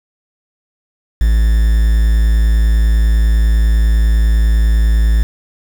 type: tone with quantisation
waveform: triangle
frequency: 55 Hz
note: A1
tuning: in tune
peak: -6 dBFS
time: 1.21-5.23 s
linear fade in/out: 0 ms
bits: 5
effects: none